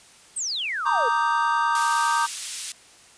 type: exponential sweep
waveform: sine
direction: down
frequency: 8790 to 440 Hz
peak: -25 dBFS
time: 0.36-1.09 s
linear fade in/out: 10 ms
type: chord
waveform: triangle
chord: Eb major seventh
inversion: second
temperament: equal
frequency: 932.3 / 1174.7 / 1244.5 / 1568 Hz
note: Bb5 / D6 / Eb6 / G6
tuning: 0 / 0 / 0 / 0 cents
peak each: -21 / -24 / -25 / -25 dBFS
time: 0.85-2.27 s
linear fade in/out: 20 ms
type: high-pass noise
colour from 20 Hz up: white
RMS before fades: -30 dBFS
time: 1.75-2.72 s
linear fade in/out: 2 ms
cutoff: 2600 Hz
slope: 12 dB/octave
effects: white hiss -51 dBFS RMS until 3.17 s + resampled to 22050 Hz

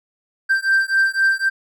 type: beating tone pair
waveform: triangle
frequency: 1568 / 1571.9 Hz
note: G6 / G6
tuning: 0 / +4 cents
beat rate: 3.9 Hz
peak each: -16 dBFS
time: 0.49-1.5 s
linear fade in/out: 20 ms
effects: none

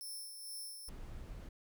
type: tone with tremolo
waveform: 10% pulse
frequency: 5350 Hz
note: E8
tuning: 25 cents sharp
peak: -37 dBFS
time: 0.01-0.89 s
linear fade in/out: 0 ms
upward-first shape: sine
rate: 2.2 Hz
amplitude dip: 45%
type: noise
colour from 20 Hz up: brown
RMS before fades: -47 dBFS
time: 0.88-1.49 s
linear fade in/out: 5 ms
effects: none

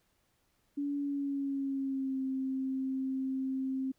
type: tone with pitch glide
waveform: sine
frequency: 285.1 to 264.5 Hz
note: C#4 to C4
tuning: +49 to +19 cents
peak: -31 dBFS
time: 0.77-3.92 s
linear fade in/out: 10 ms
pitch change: -130 cents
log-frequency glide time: 0.97-2.21 s
effects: pink hiss -74 dBFS RMS until 3.98 s

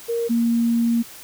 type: tone pair in turn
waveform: sine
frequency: 466.2 / 233.1 Hz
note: A#4 / A#3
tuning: 0 / 0 cents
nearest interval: octave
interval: 1200 cents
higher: first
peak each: -20 / -16 dBFS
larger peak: second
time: 0.08-0.29 / 0.29-1.03 s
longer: second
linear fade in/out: 20 ms
effects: white hiss -41 dBFS RMS until 1.23 s

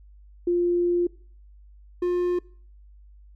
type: tone pair in turn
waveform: sine / triangle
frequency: 349.8 / 355.1 Hz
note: F4 / F4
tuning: +3 / +29 cents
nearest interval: unison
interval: 26 cents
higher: second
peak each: -19 dBFS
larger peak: neither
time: 0.47-1.07 / 2.02-2.39 s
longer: first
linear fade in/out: 5 ms
effects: noise-tail reverb RT60 0.5 s tail -23 dB re dry + added 50 Hz sine -47 dBFS peak until 3.35 s

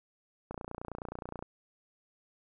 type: click train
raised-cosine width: 1 ms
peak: -25 dBFS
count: 28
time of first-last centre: 0.51-1.425 s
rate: 29.5 Hz
effects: none

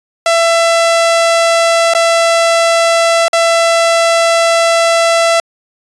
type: tone with dropouts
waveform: sawtooth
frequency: 669 Hz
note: E5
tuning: 25 cents sharp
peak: -4 dBFS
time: 0.26-5.4 s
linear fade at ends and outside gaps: 2 ms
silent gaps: 1.937-1.949 / 3.282-3.331 s
effects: resampled to 22050 Hz

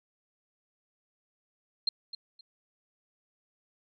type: tone with echo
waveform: sine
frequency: 4186 Hz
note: C8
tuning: in tune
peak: -23 dBFS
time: 1.87-1.89 s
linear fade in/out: 5 ms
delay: 260 ms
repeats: 2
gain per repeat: -13 dB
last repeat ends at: 2.41 s
effects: none

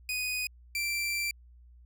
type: tone pair in turn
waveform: sawtooth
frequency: 2489 / 2349 Hz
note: D#7 / D7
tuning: 0 / 0 cents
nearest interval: minor second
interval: 100 cents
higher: first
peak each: -27 / -26 dBFS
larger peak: second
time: 0.09-0.47 / 0.75-1.31 s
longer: second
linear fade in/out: 2 ms
effects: added 60 Hz sine -52 dBFS peak until 1.85 s

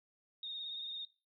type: tone with vibrato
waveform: sine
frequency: 3696 Hz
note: A#7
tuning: 16 cents flat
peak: -40 dBFS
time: 0.43-1.05 s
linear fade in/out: 2 ms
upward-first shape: sine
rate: 18 Hz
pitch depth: 37 cents each way
effects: noise-tail reverb RT60 0.3 s tail -19 dB re dry

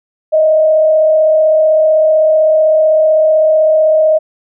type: tone with frequency modulation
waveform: sine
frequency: 626 Hz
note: D#5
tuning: 10 cents sharp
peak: -6 dBFS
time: 0.32-4.19 s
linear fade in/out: 20 ms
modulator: 35.8 Hz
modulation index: 0.36
effects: none

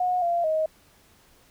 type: tone with pitch steps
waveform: sine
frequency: 726 / 689 / 629 Hz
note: F#5 / F5 / D#5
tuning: -33 / -24 / +19 cents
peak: -21 dBFS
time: 0-0.66 s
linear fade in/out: 5 ms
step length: 220 ms
effects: pink hiss -58 dBFS RMS until 1.5 s

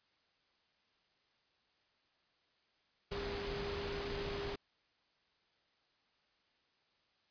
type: tone in noise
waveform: sine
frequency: 402.9 Hz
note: G4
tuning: 48 cents sharp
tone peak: -41 dBFS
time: 3.11-4.56 s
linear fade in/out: 10 ms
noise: pink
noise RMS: -42 dBFS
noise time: 3.11-4.56 s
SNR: -2 dB
effects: white hiss -75 dBFS RMS until 7.3 s + resampled to 11025 Hz

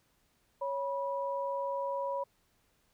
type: tone pair together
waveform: sine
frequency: 554.4 / 975.6 Hz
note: C#5 / B5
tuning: 0 / -21 cents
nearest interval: minor seventh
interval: 979 cents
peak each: -34 / -35 dBFS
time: 0.61-2.24 s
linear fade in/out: 10 ms
effects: pink hiss -72 dBFS RMS until 2.93 s

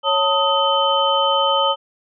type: tone cluster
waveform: sine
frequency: 553 / 895 / 1257 / 3069 Hz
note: C#5 / A5 / D#6 / G7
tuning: -4 / +29 / +17 / -37 cents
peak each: -20 dBFS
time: 0.03-1.76 s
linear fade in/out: 50 ms
effects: none

